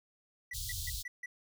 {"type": "tone bursts", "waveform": "triangle", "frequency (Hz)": 1961, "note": "B6", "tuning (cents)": -13, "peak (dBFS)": -37, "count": 5, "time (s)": [0.51, 1.26], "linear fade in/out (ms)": 5, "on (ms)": 30, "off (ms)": 150}
{"type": "band-stop noise", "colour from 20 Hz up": "pink", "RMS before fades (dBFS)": -39, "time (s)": [0.53, 1.03], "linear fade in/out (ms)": 20, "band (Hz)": [110, 3500], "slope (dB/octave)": 48}
{"effects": []}